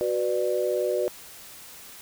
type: chord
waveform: sine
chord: B minor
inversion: second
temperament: just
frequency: 370.4 / 493.9 / 592.7 Hz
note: F#4 / B4 / D5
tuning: +2 / 0 / +16 cents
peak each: -27 dBFS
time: 0.01-1.08 s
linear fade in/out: 0 ms
effects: white hiss -45 dBFS RMS until 2.01 s